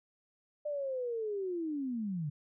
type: linear sweep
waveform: sine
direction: down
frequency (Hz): 601 to 139.6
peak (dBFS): -33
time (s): 0.65-2.3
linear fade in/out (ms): 10
effects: none